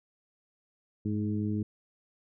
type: harmonic tone with a mistuned harmonic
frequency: 105.3 Hz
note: G#2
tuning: 24 cents sharp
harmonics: 1 / 2 / 3 / 4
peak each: -32 / -31 / -35 / -43 dBFS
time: 1.05-1.63 s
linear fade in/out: 5 ms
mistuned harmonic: 1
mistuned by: -40 cents
effects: none